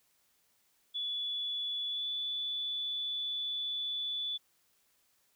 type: tone with pitch glide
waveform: sine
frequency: 3429 to 3465 Hz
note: A7 to A7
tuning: -45 to -27 cents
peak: -33 dBFS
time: 0.94-4.38 s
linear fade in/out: 20 ms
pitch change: +18 cents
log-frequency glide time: 1.89-2.07 s
effects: white hiss -72 dBFS RMS until 5.35 s